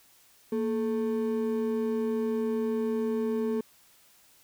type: ring-modulated tone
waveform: triangle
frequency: 332.6 Hz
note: E4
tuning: 16 cents sharp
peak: -21 dBFS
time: 0.52-3.61 s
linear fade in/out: 5 ms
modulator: 101 Hz
effects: white hiss -60 dBFS RMS until 4.43 s